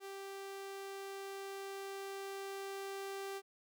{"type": "tone with level ramp", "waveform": "sawtooth", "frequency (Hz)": 392, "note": "G4", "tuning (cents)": 0, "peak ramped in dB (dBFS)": [-41, -37], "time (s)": [0, 3.42], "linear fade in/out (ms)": 50, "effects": []}